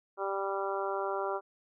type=harmonic tone; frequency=196 Hz; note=G3; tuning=in tune; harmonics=2 / 3 / 4 / 5 / 6 / 7; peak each=-35 / -37 / -38 / -39 / -40 / -40 dBFS; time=0.17-1.41 s; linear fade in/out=50 ms; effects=none